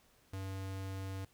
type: tone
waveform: square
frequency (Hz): 96.1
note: G2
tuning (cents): -34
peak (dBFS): -40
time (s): 0.33-1.25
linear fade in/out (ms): 5
effects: pink hiss -68 dBFS RMS until 1.33 s